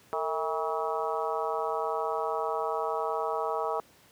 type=harmonic tone with a mistuned harmonic; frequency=160.9 Hz; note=E3; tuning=42 cents flat; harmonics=3 / 4 / 5 / 6 / 7 / 8; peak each=-33 / -34 / -35 / -36 / -36 / -37 dBFS; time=0.13-3.8 s; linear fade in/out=0 ms; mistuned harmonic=3; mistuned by=-100 cents; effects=pink hiss -59 dBFS RMS until 4.11 s + high-pass 100 Hz 12 dB/octave